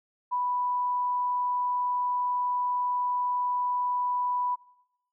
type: tone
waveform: sine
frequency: 987.8 Hz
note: B5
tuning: in tune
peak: -25 dBFS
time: 0.31-4.56 s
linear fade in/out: 20 ms
effects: noise-tail reverb RT60 0.9 s tail -22 dB re dry